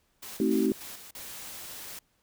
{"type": "noise with tremolo", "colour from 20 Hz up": "white", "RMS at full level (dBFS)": -42, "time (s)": [0.22, 1.11], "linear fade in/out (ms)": 10, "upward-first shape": "square", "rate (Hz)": 3.4, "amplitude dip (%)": 45}
{"type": "chord", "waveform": "sine", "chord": "A diminished seventh", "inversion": "none", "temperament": "just", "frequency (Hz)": [220, 264, 316.8, 380.2], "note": ["A3", "C4", "Eb4", "Gb4"], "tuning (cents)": [0, 16, 31, 47], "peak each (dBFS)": -28, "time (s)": [0.4, 0.72], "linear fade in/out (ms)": 2}
{"type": "noise", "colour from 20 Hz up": "white", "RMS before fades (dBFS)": -42, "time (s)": [1.15, 1.99], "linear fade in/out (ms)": 2}
{"effects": ["pink hiss -71 dBFS RMS until 2.22 s"]}